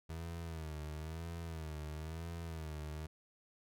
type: tone with vibrato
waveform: 30% pulse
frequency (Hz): 79.9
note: D#2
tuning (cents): +47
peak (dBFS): -39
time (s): 0.09-3.07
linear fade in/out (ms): 10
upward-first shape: sine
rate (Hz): 1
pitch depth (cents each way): 95
effects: none

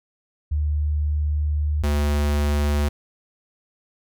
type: tone pair in turn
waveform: sine / square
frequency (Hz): 74.7 / 73.16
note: D2 / D2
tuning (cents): +30 / -6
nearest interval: unison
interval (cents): 36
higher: first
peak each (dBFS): -19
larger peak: neither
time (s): 0.51-1.83 / 1.83-2.89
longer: first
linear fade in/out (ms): 10
effects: none

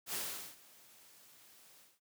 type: noise with ADSR envelope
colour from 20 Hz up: white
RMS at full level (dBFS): -38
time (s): 0.06-2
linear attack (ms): 75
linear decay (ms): 420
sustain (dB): -23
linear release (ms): 200
effects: high-pass 100 Hz 12 dB/octave

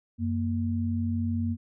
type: tone pair together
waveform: sine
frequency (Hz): 92.71 / 233.1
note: F#2 / A#3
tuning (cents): +4 / 0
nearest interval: octave + major third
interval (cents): 1596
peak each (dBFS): -28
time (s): 0.18-1.57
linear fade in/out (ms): 50
effects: none

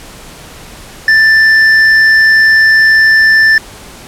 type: tone with hard clipping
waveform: sine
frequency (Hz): 1769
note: A6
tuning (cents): +9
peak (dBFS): -5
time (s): 1.08-3.58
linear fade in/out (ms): 2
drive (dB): 5
effects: pink hiss -32 dBFS RMS until 4.07 s + low-pass 12000 Hz 12 dB/octave

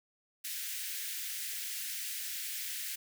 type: high-pass noise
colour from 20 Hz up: white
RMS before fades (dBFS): -39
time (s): 0.44-2.96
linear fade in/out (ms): 10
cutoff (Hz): 1600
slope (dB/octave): 48
effects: none

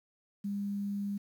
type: tone with quantisation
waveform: sine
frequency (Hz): 201.5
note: G3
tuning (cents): +48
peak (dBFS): -32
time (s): 0.44-1.18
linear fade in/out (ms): 10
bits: 10
effects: none

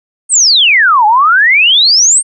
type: exponential two-way sweep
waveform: sine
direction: down then up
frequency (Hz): 8970 to 820 to 8970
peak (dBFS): -4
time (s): 0.29-2.23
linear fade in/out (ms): 50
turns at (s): 1.06
effects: none

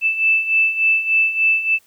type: beating tone pair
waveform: sine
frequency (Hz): 2637 / 2640.4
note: E7 / E7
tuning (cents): 0 / +2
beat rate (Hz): 3.4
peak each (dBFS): -20 / -15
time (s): 0.01-1.79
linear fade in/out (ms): 50
effects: white hiss -56 dBFS RMS until 1.86 s

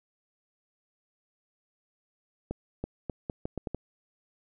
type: accelerating click train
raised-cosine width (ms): 2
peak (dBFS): -19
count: 8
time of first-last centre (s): 2.51-3.747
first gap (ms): 330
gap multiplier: 0.78
effects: none

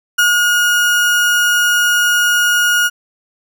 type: tone with ADSR envelope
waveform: 35% pulse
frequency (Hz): 1438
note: F#6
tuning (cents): -50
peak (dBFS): -7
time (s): 0.18-2.9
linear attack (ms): 11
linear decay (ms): 160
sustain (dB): -2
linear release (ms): 39
effects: none

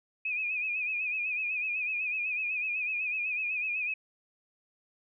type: tone with vibrato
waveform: sine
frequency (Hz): 2497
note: D#7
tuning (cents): +6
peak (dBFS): -29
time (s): 0.25-3.94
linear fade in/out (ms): 5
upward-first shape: sine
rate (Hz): 8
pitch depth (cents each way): 69
effects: none

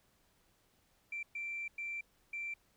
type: tone bursts at uneven times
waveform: sine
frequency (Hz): 2349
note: D7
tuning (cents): 0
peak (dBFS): -37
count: 4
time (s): 1.12-1.23 / 1.35-1.68 / 1.78-2.01 / 2.33-2.54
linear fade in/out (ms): 5
effects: tanh soft clip ceiling -33 dBFS + pink hiss -72 dBFS RMS until 2.76 s

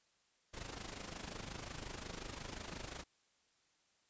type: noise with amplitude modulation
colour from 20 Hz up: pink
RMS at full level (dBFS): -44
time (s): 0.53-3.04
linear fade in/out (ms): 20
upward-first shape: sine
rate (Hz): 25.6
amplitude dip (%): 70
effects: white hiss -75 dBFS RMS until 4.09 s + resampled to 16000 Hz

